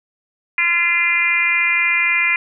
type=harmonic tone; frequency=343.6 Hz; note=F4; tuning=28 cents flat; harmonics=3 / 4 / 5 / 6 / 7 / 8; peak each=-29 / -29 / -26 / -17 / -17 / -29 dBFS; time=0.58-2.36 s; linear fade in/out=2 ms; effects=none